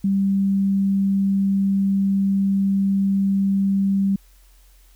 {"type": "tone", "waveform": "sine", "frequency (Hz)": 196, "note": "G3", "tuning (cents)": 0, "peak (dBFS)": -16, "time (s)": [0.04, 4.16], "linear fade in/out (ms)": 5, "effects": ["added 44 Hz sine -49 dBFS peak until 4.95 s", "white hiss -58 dBFS RMS until 4.95 s"]}